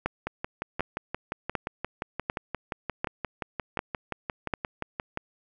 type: two click trains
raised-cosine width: 0.5 ms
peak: -15 / -11 dBFS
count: 29 / 7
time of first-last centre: 0.27-5.174 / 0.06-4.538 s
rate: 5.71 / 1.34 Hz
effects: none